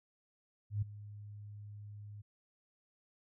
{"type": "tone with ADSR envelope", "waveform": "sine", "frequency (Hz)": 103.6, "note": "G#2", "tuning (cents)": -4, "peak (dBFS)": -29, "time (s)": [0.7, 2.22], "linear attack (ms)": 120, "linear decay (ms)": 10, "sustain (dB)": -17, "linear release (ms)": 13, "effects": []}